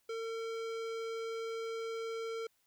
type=tone with hard clipping; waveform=sine; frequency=453.2 Hz; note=A#4; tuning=49 cents flat; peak=-39 dBFS; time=0.09-2.47 s; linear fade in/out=5 ms; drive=18 dB; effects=white hiss -75 dBFS RMS until 2.66 s